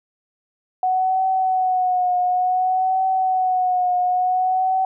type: tone with vibrato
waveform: sine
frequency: 740 Hz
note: F#5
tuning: in tune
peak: -16 dBFS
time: 0.83-4.85 s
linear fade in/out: 2 ms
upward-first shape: triangle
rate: 0.56 Hz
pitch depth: 46 cents each way
effects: none